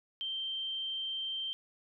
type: tone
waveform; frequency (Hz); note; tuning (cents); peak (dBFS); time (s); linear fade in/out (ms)
sine; 3137; G7; +1; -34; 0.21-1.53; 0
effects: none